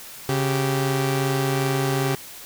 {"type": "tone pair together", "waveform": "sawtooth", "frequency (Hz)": [137.22, 389.1], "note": ["C#3", "G4"], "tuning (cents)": [-17, -13], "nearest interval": "octave + tritone", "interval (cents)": 1804, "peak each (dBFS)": [-18, -21], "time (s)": [0.29, 2.15], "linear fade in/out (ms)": 0, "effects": ["white hiss -40 dBFS RMS until 2.45 s"]}